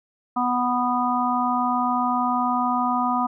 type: harmonic tone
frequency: 246.9 Hz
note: B3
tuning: in tune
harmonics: 1 / 3 / 4 / 5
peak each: -25 / -25 / -25 / -25 dBFS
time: 0.36-3.27 s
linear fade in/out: 10 ms
effects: none